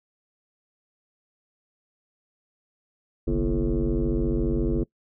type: tone with frequency modulation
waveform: sine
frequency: 149.3 Hz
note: D3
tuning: 29 cents sharp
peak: -20 dBFS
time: 3.27-4.84 s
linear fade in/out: 10 ms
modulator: 94.3 Hz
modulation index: 2.9
effects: noise-tail reverb RT60 0.1 s tail -23 dB re dry + tanh soft clip ceiling -16 dBFS